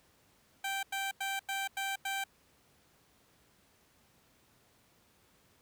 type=tone bursts; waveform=15% pulse; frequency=782 Hz; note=G5; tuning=4 cents flat; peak=-27 dBFS; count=6; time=0.64-2.24 s; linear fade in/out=5 ms; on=190 ms; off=92 ms; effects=pink hiss -67 dBFS RMS until 5.61 s + high-pass 60 Hz 12 dB/octave